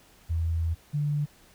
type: tone pair in turn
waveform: sine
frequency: 82.5 / 147 Hz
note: E2 / D3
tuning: +2 / +2 cents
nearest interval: minor seventh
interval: 1000 cents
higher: second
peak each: -24 dBFS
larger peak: neither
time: 0.29-0.75 / 0.93-1.26 s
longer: first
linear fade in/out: 20 ms
effects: pink hiss -57 dBFS RMS until 1.54 s